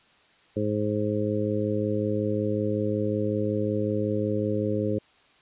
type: harmonic tone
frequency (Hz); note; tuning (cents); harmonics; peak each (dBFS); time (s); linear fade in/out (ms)
105.4; G#2; +26; 1 / 2 / 3 / 4 / 5; -30 / -30 / -30 / -30 / -30; 0.56-4.99; 10
effects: white hiss -59 dBFS RMS until 5.41 s + resampled to 8000 Hz